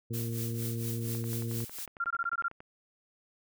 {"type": "harmonic tone", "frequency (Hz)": 115.6, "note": "A#2", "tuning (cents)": -14, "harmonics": [1, 2, 3, 4], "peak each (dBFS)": [-33, -39, -43, -45], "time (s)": [0.1, 1.65], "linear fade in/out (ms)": 10}
{"type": "noise with tremolo", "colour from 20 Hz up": "blue", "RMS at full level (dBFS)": -38, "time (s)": [0.13, 1.86], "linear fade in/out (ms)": 10, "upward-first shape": "triangle", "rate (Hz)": 4.3, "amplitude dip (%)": 80}
{"type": "click train", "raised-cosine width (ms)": 0.5, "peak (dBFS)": -32, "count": 17, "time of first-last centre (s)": [1.15, 2.605], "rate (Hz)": 11}
{"type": "tone bursts", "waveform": "sine", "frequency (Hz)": 1384, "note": "F6", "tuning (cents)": -16, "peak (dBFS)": -28, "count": 8, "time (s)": [2, 2.483], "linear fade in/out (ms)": 5, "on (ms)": 42, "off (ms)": 21}
{"effects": []}